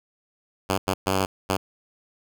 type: tone bursts at uneven times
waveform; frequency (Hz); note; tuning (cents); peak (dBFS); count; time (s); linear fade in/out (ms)
5% pulse; 95.5; G2; -45; -10; 4; 0.69-0.78 / 0.87-0.94 / 1.06-1.26 / 1.49-1.57; 10
effects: none